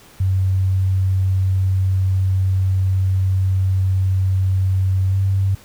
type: tone with pitch glide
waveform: sine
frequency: 94.6 to 96.76 Hz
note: F#2 to G2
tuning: +39 to -22 cents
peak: -14 dBFS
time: 0.2-5.55 s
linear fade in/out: 5 ms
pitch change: +39 cents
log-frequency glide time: 5.09-5.15 s
effects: pink hiss -46 dBFS RMS until 5.64 s